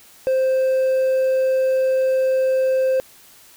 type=tone with hard clipping; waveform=triangle; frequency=523.3 Hz; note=C5; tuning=in tune; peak=-16 dBFS; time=0.27-3 s; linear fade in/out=0 ms; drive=5 dB; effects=white hiss -48 dBFS RMS until 3.56 s